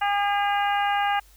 harmonic tone, 405.5 Hz, G#4, 41 cents flat, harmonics 2 / 3 / 4 / 5 / 6 / 7, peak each -22 / -30 / -29 / -34 / -37 / -34 dBFS, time 0.01-1.2 s, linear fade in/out 10 ms, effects added 50 Hz sine -52 dBFS peak until 1.36 s + white hiss -57 dBFS RMS until 1.36 s

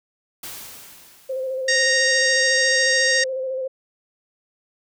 white noise with exponential decay, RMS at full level -33 dBFS, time 0.43-2.18 s, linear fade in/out 5 ms, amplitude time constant 380 ms
sine tone with vibrato, 523 Hz, C5, 1 cent flat, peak -23 dBFS, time 1.29-3.68 s, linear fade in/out 10 ms, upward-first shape square, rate 14 Hz, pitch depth 25 cents each way
harmonic tone, 931 Hz, A#5, 2 cents flat, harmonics 2 / 3 / 4 / 5 / 6 / 7 / 8 / 9, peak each -18 / -32 / -28 / -26 / -24 / -28 / -36 / -32 dBFS, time 1.68-3.24 s, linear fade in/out 5 ms
effects none

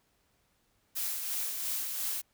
blue noise with tremolo, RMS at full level -33 dBFS, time 0.95-2.22 s, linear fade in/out 20 ms, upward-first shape sine, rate 2.9 Hz, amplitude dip 35%, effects pink hiss -72 dBFS RMS until 2.33 s

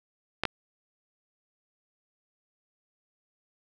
clicks, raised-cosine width 0.3 ms, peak -10 dBFS, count 2, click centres 0.436 / 0.453 s, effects none

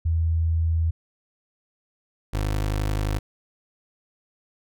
sine / 25% pulse tone pair in turn, 81.8 / 51.53 Hz, E2 / G#1, -13 / -13 cents, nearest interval minor sixth, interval 800 cents, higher first, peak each -19 dBFS, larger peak neither, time 0.05-0.91 / 2.33-3.19 s, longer neither, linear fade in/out 10 ms, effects none

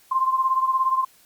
sine beating tone pair, 1046.5 / 1063.5 Hz, C6 / C6, 0 / +28 cents, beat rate 17 Hz, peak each -19 / -24 dBFS, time 0.11-1.05 s, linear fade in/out 10 ms, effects white hiss -55 dBFS RMS until 1.25 s + MP3 96 kbps

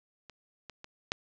clicks, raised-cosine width 0.2 ms, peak -30 / -26 / -27 / -12 dBFS, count 4, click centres 0.297 / 0.697 / 0.844 / 1.119 s, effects low-pass 7000 Hz 12 dB/octave

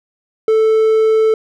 triangle tone, 440 Hz, A4, in tune, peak -7 dBFS, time 0.48-1.34 s, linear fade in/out 2 ms, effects none

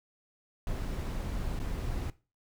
brown noise with dropouts, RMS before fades -34 dBFS, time 0.67-2.1 s, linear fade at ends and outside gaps 1 ms, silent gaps 1.591-1.6 s, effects noise-tail reverb RT60 0.3 s tail -18 dB re dry

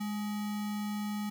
sine tone with sample-and-hold, 207.7 Hz, G#3, in tune, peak -32 dBFS, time 0-1.3 s, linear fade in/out 10 ms, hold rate 1050 Hz, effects none

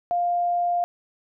sine tone, 701 Hz, F5, 6 cents sharp, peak -20 dBFS, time 0.11-0.84 s, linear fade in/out 0 ms, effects none

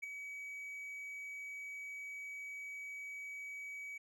triangle tone with ADSR envelope, 2273 Hz, C#7, 43 cents sharp, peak -35 dBFS, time 0.02-3.98 s, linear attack 19 ms, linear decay 5 ms, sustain -7 dB, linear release 7 ms, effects none

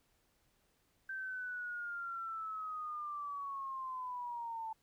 sine linear sweep, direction down, 1563 to 880 Hz, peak -39 dBFS, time 1.09-4.73 s, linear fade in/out 5 ms, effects pink hiss -75 dBFS RMS until 4.82 s

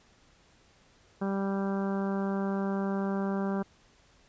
harmonic tone, 196 Hz, G3, in tune, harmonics 1 / 2 / 3 / 4 / 5 / 6 / 7 / 8, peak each -29 / -35 / -39 / -41 / -43 / -45 / -46 / -47 dBFS, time 1.21-3.63 s, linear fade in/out 10 ms, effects pink hiss -62 dBFS RMS until 4.28 s + resampled to 16000 Hz

